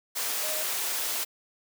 sine tone in noise, 620 Hz, D#5, 6 cents flat, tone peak -36 dBFS, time 0.42-0.64 s, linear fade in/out 20 ms, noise white, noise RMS -30 dBFS, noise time 0.15-1.25 s, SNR -9 dB, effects high-pass 400 Hz 12 dB/octave

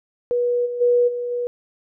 sine tone with level steps, 485.4 Hz, B4, 30 cents flat, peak -17 / -24 / -13 / -23 / -21 dBFS, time 0.31-1.47 s, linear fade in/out 0 ms, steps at 0.65 / 0.8 / 1.07 / 1.3 s, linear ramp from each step 20 ms, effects none

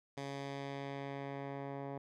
10% pulse tone with low-pass filter sweep, 139.1 Hz, C#3, 6 cents sharp, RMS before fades -43 dBFS, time 0.17-1.98 s, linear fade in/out 5 ms, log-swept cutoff 6500 to 1100 Hz, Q 0.85, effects none

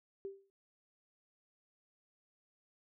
sine tone with exponential decay, 392 Hz, G4, in tune, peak -37 dBFS, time 0.25-0.5 s, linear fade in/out 0 ms, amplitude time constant 53 ms, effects none

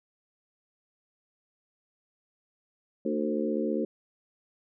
harmonic tone with a mistuned harmonic, 75 Hz, D2, 37 cents sharp, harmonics 3 / 4 / 5 / 6 / 7, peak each -31 / -32 / -33 / -34 / -34 dBFS, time 3.05-3.85 s, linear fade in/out 5 ms, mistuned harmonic 5, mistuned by -27 cents, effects none

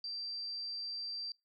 sine tone, 4697 Hz, D8, 1 cent flat, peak -38 dBFS, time 0.04-1.32 s, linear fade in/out 2 ms, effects noise-tail reverb RT60 0.2 s tail -23 dB re dry

